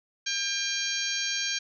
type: harmonic tone with a mistuned harmonic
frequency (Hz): 801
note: G5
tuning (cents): +37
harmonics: 2 / 3 / 4 / 5 / 6 / 7 / 8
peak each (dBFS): -35 / -35 / -35 / -35 / -35 / -35 / -35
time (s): 0.26-1.59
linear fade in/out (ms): 10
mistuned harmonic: 6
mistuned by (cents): -82
effects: none